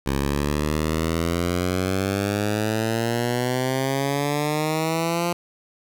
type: exponential sweep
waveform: 10% pulse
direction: up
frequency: 67.8 to 174.61 Hz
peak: -13 dBFS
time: 0.06-5.33 s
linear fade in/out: 5 ms
effects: none